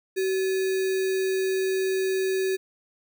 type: tone with sample-and-hold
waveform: sine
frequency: 379.2 Hz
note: F#4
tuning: 43 cents sharp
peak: -22 dBFS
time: 0.16-2.57 s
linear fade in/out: 20 ms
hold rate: 2100 Hz
effects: none